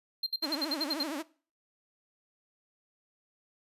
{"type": "tone bursts", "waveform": "triangle", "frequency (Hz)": 4177, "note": "C8", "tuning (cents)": -4, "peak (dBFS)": -27, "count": 9, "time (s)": [0.23, 1.033], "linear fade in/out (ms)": 5, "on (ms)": 35, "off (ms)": 61}
{"type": "tone with vibrato", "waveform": "sawtooth", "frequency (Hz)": 298.6, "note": "D4", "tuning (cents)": 29, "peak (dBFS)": -30, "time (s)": [0.42, 1.23], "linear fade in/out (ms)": 20, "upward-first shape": "triangle", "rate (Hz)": 13, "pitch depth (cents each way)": 210}
{"effects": ["noise-tail reverb RT60 0.4 s tail -20 dB re dry", "resampled to 32000 Hz"]}